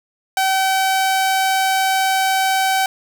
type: tone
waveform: sawtooth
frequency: 766 Hz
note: G5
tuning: 40 cents flat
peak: -11 dBFS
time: 0.37-2.86 s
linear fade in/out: 2 ms
effects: none